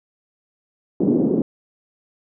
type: band-pass noise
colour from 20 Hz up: pink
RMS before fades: -18 dBFS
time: 1-1.42 s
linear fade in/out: 2 ms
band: 210 to 390 Hz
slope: 24 dB/octave
effects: none